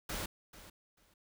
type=noise with echo; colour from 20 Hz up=pink; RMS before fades=-39 dBFS; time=0.09-0.26 s; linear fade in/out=5 ms; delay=440 ms; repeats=2; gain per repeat=-15 dB; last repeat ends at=1.14 s; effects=none